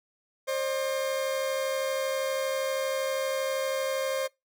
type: tone pair together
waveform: 40% pulse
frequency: 531.4 / 604 Hz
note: C5 / D5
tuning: +27 / +48 cents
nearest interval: major second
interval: 221 cents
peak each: -27 / -34 dBFS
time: 0.47-4.28 s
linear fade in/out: 20 ms
effects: noise-tail reverb RT60 0.2 s tail -24 dB re dry